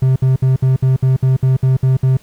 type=tone bursts; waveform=triangle; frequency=130.81 Hz; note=C3; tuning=in tune; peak=-7 dBFS; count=11; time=0.02-2.17 s; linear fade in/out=5 ms; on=140 ms; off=61 ms; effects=pink hiss -49 dBFS RMS until 2.22 s